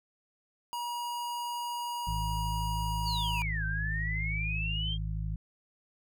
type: tone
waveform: square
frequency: 957 Hz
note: A#5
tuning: 45 cents sharp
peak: -34 dBFS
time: 0.73-3.42 s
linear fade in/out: 0 ms
type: harmonic tone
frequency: 52.9 Hz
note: G#1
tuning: 33 cents sharp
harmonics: 1 / 2 / 3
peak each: -33 / -37 / -38 dBFS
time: 2.07-5.36 s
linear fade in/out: 5 ms
type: exponential two-way sweep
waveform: sine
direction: down then up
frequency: 4978 to 1537 to 3236 Hz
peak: -33 dBFS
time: 3.03-4.98 s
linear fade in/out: 50 ms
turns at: 3.65 s
effects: none